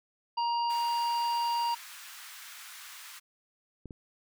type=harmonic tone; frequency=941 Hz; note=A#5; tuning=16 cents sharp; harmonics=1 / 3 / 5; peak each=-27 / -41 / -40 dBFS; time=0.37-1.75 s; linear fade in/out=10 ms
type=high-pass noise; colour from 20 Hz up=pink; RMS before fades=-47 dBFS; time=0.69-3.2 s; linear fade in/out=20 ms; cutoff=1200 Hz; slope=24 dB/octave
type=clicks; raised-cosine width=3 ms; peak=-30 dBFS; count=2; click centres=3.857 / 3.908 s
effects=none